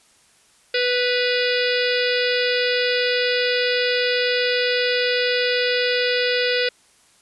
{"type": "harmonic tone with a mistuned harmonic", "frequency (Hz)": 493.9, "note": "B4", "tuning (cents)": 0, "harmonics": [1, 3, 4, 5, 6, 7, 8, 9, 10], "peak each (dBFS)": [-21, -26, -27, -28, -29, -29, -30, -31, -31], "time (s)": [0.74, 6.69], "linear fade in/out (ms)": 5, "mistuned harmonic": 6, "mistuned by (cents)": -55, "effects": ["white hiss -56 dBFS RMS until 7.21 s", "resampled to 24000 Hz"]}